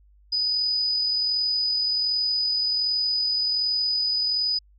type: tone with amplitude modulation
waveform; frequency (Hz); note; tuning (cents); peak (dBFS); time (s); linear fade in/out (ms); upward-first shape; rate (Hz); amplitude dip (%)
sine; 4978; D#8; 0; -20; 0.32-4.59; 10; sine; 41.3; 25
effects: added 50 Hz sine -53 dBFS peak until 4.78 s